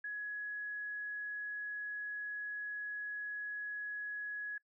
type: tone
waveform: sine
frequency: 1679 Hz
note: G#6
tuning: 18 cents sharp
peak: -38 dBFS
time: 0.04-4.58 s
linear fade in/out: 5 ms
effects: noise-tail reverb RT60 0.1 s tail -23 dB re dry